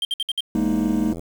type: tone bursts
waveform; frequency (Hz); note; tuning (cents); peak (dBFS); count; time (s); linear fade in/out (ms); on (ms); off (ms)
triangle; 3170; G7; +19; -19; 5; 0.02-0.406; 2; 30; 59
type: chord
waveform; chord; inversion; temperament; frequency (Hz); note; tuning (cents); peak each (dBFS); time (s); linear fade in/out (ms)
triangle; Ab suspended second; none; equal; 207.7 / 233.1 / 311.1; Ab3 / Bb3 / Eb4; 0 / 0 / 0; -21 / -21 / -21; 0.55-1.13; 2
type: click train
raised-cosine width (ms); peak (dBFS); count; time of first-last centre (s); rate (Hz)
2; -20; 54; 0.56-1.195; 83.5
effects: 7-bit